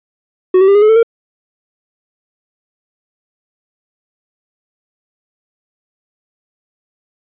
triangle tone with pitch steps, 370 / 383.7 / 397.9 / 412.7 / 428 / 443.8 / 460.3 Hz, F#4 / G4 / G4 / G#4 / A4 / A4 / A#4, 0 / -37 / +26 / -11 / -48 / +15 / -22 cents, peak -3 dBFS, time 0.54-1.03 s, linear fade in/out 5 ms, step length 70 ms, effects resampled to 8000 Hz

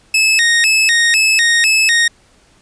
sawtooth tone with vibrato, 2200 Hz, C#7, 14 cents flat, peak -6 dBFS, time 0.14-2.08 s, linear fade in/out 5 ms, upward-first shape square, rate 2 Hz, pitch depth 290 cents each way, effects pink hiss -51 dBFS RMS until 2.61 s + resampled to 22050 Hz

